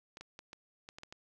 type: clicks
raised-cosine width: 0.2 ms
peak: -30 dBFS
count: 8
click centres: 0.171 / 0.21 / 0.391 / 0.531 / 0.889 / 0.985 / 1.034 / 1.125 s
effects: none